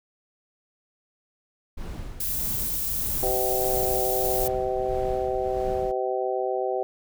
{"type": "noise with tremolo", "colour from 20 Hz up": "brown", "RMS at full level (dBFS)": -33, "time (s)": [1.77, 5.92], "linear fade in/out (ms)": 10, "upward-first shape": "sine", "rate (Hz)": 1.6, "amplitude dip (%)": 55}
{"type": "noise", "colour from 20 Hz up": "violet", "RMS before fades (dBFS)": -28, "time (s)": [2.2, 4.48], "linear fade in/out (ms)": 5}
{"type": "harmonic tone", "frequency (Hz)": 127.7, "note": "C3", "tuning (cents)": -42, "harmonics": [3, 4, 5, 6], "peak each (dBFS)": [-28, -29, -31, -30], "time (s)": [3.23, 6.83], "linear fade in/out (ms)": 0}
{"effects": []}